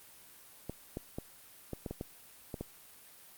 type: clicks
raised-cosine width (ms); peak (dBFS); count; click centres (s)
2; -24; 9; 0.696 / 0.971 / 1.185 / 1.733 / 1.862 / 1.91 / 2.011 / 2.542 / 2.61
effects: white hiss -56 dBFS RMS until 3.37 s + Opus 32 kbps